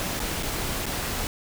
pink noise with dropouts, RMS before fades -29 dBFS, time 0-1.27 s, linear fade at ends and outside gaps 0 ms, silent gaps 0.194-0.201 / 0.426-0.432 / 0.857-0.865 s, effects none

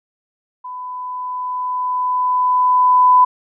sine tone with level ramp, 1001 Hz, B5, 23 cents sharp, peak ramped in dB -27 to -6 dBFS, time 0.64-3.25 s, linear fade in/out 10 ms, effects none

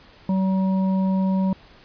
harmonic tone, 190 Hz, F#3, 46 cents sharp, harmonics 1 / 3 / 5, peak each -18 / -32 / -33 dBFS, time 0.29-1.53 s, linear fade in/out 2 ms, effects pink hiss -50 dBFS RMS until 1.84 s + resampled to 11025 Hz

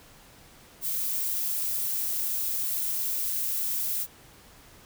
violet noise, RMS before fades -29 dBFS, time 0.81-4.07 s, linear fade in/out 50 ms, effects pink hiss -53 dBFS RMS until 4.85 s

